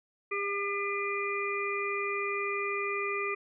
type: harmonic tone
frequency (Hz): 401.8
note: G4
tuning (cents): +43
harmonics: 1 / 3 / 5 / 6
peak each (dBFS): -34 / -35 / -37 / -35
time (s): 0.31-3.35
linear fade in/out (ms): 10
effects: none